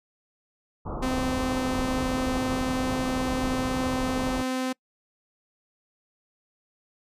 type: low-pass noise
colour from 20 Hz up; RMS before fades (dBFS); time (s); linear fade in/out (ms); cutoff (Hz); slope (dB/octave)
pink; -32; 0.85-4.43; 20; 1300; 96
type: tone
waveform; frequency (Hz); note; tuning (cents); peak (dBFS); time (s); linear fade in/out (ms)
sawtooth; 258; C4; -24; -22; 1.02-4.73; 10
effects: noise-tail reverb RT60 0.1 s tail -26 dB re dry + low-pass 11000 Hz 12 dB/octave